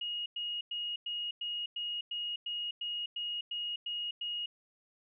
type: tone bursts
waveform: sine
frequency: 2876 Hz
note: F#7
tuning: 50 cents flat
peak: -34 dBFS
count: 13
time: 0.01-4.46 s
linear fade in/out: 5 ms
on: 250 ms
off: 100 ms
effects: none